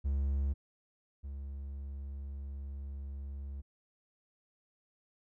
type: tone pair in turn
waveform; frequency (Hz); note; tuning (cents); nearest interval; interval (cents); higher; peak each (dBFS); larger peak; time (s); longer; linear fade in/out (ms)
triangle; 69.3 / 69.3; C#2 / C#2; 0 / 0; unison; 0; neither; -27 / -37; first; 0.04-0.54 / 1.23-3.62; second; 20
effects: none